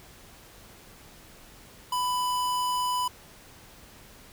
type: tone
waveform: square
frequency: 995 Hz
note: B5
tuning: 13 cents sharp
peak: -26 dBFS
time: 1.92-3.08 s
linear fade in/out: 5 ms
effects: pink hiss -51 dBFS RMS until 4.32 s